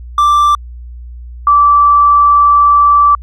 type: tone pair in turn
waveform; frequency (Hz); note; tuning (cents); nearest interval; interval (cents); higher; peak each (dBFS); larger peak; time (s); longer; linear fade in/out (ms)
triangle / sine; 1174.7 / 1161.9; D6 / D6; 0 / -19; unison; 19; first; -4; neither; 0.18-0.55 / 1.47-3.15; second; 2
effects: added 60 Hz sine -26 dBFS peak until 3.22 s